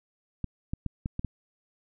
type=clicks; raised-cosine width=5 ms; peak=-18 dBFS; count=6; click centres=0.443 / 0.735 / 0.863 / 1.059 / 1.194 / 1.247 s; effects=none